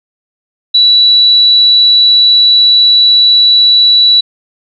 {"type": "tone", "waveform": "sine", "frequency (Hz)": 3938, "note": "B7", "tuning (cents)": -6, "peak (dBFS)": -3, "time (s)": [0.74, 4.21], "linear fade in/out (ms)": 10, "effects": []}